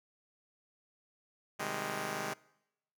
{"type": "chord", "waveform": "5% pulse", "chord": "Ab major seventh", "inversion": "first", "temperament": "just", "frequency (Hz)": [129.78, 155.74, 194.67, 207.7], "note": ["C3", "Eb3", "G3", "Ab3"], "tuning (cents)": [-14, 2, -12, 0], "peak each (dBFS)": [-33, -31, -34, -28], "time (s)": [1.59, 2.34], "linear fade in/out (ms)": 10, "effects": ["noise-tail reverb RT60 0.9 s tail -24 dB re dry"]}